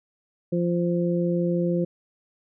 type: harmonic tone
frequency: 173.6 Hz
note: F3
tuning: 10 cents flat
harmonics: 1 / 2 / 3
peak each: -23 / -26 / -28 dBFS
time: 0.52-1.85 s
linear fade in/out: 10 ms
effects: none